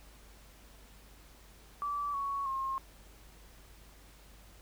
sine tone with pitch steps, 1157 / 1113.1 / 1070.8 Hz, D6 / C#6 / C6, -26 / +7 / +40 cents, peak -32 dBFS, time 1.82-2.78 s, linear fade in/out 0 ms, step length 320 ms, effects added 50 Hz sine -56 dBFS peak until 4.61 s + pink hiss -59 dBFS RMS until 4.61 s

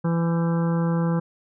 harmonic tone with a mistuned harmonic, 167.5 Hz, E3, 28 cents sharp, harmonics 1 / 2 / 3 / 5 / 6 / 7 / 8 / 9, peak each -20 / -32 / -30 / -37 / -37 / -40 / -40 / -42 dBFS, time 0.04-1.2 s, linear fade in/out 10 ms, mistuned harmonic 9, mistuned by +66 cents, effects none

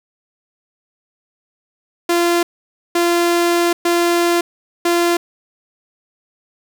sawtooth tone bursts at uneven times, 344.6 Hz, F4, 23 cents flat, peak -9 dBFS, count 4, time 2.09-2.43 / 2.95-3.73 / 3.85-4.41 / 4.85-5.17 s, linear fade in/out 5 ms, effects 8-bit

